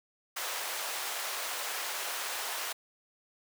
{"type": "high-pass noise", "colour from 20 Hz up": "pink", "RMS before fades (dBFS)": -36, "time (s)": [0.36, 2.73], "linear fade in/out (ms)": 10, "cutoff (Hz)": 690, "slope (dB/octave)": 12, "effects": ["high-pass 400 Hz 12 dB/octave"]}